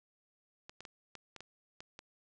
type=clicks; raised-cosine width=0.2 ms; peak=-30 dBFS; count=8; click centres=0.695 / 0.806 / 0.852 / 1.153 / 1.363 / 1.406 / 1.805 / 1.991 s; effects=resampled to 22050 Hz